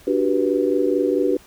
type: chord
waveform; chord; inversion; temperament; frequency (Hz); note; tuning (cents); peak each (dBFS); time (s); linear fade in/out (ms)
sine; G major seventh; second; just; 294 / 367.5 / 392 / 490; D4 / F#4 / G4 / B4; +2 / -12 / 0 / -14; -22; 0.07-1.37; 5
effects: pink hiss -49 dBFS RMS until 1.46 s